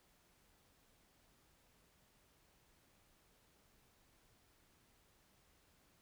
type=silence; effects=pink hiss -72 dBFS RMS until 6.01 s